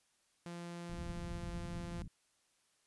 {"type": "tone", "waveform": "sawtooth", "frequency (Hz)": 172.3, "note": "F3", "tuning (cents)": -23, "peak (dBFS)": -40, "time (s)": [0.46, 2.02], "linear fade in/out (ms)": 0}
{"type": "low-pass noise", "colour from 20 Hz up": "pink", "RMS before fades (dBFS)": -45, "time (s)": [0.89, 2.08], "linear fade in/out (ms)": 5, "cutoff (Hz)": 200, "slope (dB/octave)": 24}
{"effects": ["white hiss -75 dBFS RMS until 2.86 s", "resampled to 24000 Hz"]}